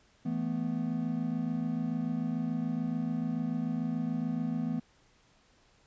triangle chord, E suspended fourth, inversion none, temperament equal, 164.81 / 220 / 246.9 Hz, E3 / A3 / B3, 0 / 0 / 0 cents, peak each -33 / -33 / -31 dBFS, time 0.25-4.8 s, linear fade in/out 10 ms, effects pink hiss -65 dBFS RMS until 5.86 s + resampled to 16000 Hz

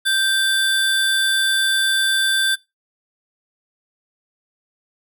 square tone pair together, 1568 / 3520 Hz, G6 / A7, 0 / 0 cents, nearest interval octave + major second, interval 1400 cents, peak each -19 dBFS, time 0.05-2.56 s, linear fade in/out 20 ms, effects noise-tail reverb RT60 0.2 s tail -20 dB re dry

